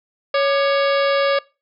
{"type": "harmonic tone with a mistuned harmonic", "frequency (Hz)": 557, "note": "C#5", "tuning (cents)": 8, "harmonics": [1, 2, 3, 4, 5, 6, 7, 8, 9], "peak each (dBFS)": [-16, -22, -26, -28, -30, -32, -33, -34, -35], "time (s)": [0.34, 1.39], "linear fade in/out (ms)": 5, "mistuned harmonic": 2, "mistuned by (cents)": 120, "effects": ["noise-tail reverb RT60 0.3 s tail -23 dB re dry"]}